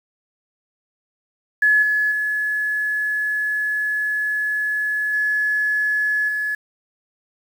sine tone with level steps, 1704 Hz, G#6, 44 cents sharp, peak -12 / -16 / -19 / -17 / -20 dBFS, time 1.62-6.55 s, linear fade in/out 5 ms, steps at 1.82 / 2.11 / 5.13 / 6.28 s, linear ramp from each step 10 ms, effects 7-bit

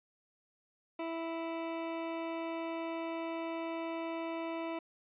20% pulse tone, 329.6 Hz, E4, in tune, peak -31 dBFS, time 0.99-4.79 s, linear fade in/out 5 ms, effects resampled to 8000 Hz

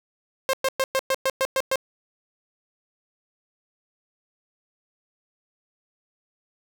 sawtooth tone bursts, 531 Hz, C5, 25 cents sharp, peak -16 dBFS, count 9, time 0.49-1.757 s, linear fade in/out 0 ms, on 43 ms, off 110 ms, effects none

